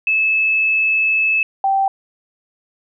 sine tone pair in turn, 2607 / 779.6 Hz, E7 / G5, -20 / -10 cents, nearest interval octave + major sixth, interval 2090 cents, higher first, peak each -13 dBFS, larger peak neither, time 0.07-1.43 / 1.64-1.88 s, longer first, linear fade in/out 2 ms, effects none

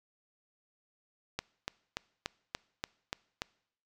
click train, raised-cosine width 0.2 ms, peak -16 dBFS, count 8, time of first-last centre 1.39-3.419 s, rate 3.45 Hz, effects noise-tail reverb RT60 0.7 s tail -24 dB re dry

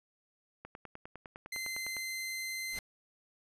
click train, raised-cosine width 0.5 ms, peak -30 dBFS, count 14, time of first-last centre 0.65-1.967 s, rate 9.87 Hz
sawtooth tone, 2071 Hz, C7, 18 cents flat, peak -33 dBFS, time 1.52-2.79 s, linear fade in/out 5 ms
pink noise with exponential growth, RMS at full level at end -42 dBFS, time 2.65-2.79 s, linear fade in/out 1 ms, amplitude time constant 30 ms
effects resampled to 32000 Hz

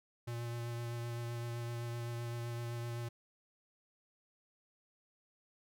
square tone with vibrato, 118.3 Hz, A#2, 26 cents sharp, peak -39 dBFS, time 0.27-3.09 s, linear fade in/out 10 ms, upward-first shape triangle, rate 7.8 Hz, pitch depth 18 cents each way, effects none

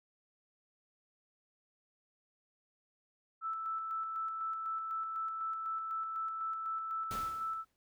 sine tone with tremolo, 1318.5 Hz, E6, in tune, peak -34 dBFS, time 3.41-7.65 s, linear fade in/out 50 ms, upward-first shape square, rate 4 Hz, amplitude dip 30%
pink noise with exponential decay, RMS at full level -42 dBFS, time 7.11-7.76 s, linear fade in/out 0 ms, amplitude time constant 140 ms
effects none

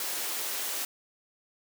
white high-pass noise, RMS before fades -33 dBFS, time 0-0.85 s, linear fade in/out 2 ms, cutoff 280 Hz, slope 24 dB/octave, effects none

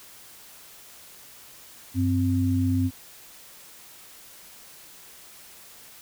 sine tone pair together, 96.07 / 260.8 Hz, G2 / C4, -34 / -5 cents, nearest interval octave + perfect fourth, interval 1729 cents, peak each -23 dBFS, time 1.94-2.91 s, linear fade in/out 50 ms, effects white hiss -48 dBFS RMS until 6.01 s

